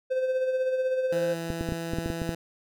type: tone with tremolo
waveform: triangle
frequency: 517 Hz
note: C5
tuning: 21 cents flat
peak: -20 dBFS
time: 0.1-1.35 s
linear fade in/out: 20 ms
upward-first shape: sine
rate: 16 Hz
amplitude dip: 45%
type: tone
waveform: 15% pulse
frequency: 166.5 Hz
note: E3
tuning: 18 cents sharp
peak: -25 dBFS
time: 1.12-2.35 s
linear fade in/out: 5 ms
type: clicks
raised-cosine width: 3 ms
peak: -16 dBFS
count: 10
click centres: 1.503 / 1.61 / 1.689 / 1.722 / 1.935 / 1.986 / 2.06 / 2.102 / 2.218 / 2.292 s
effects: none